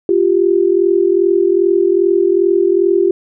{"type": "tone pair together", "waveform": "sine", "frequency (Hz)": [349.5, 392], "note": ["F4", "G4"], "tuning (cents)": [1, 0], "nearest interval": "major second", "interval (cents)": 199, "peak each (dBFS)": -12, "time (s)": [0.09, 3.11], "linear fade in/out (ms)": 2, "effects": []}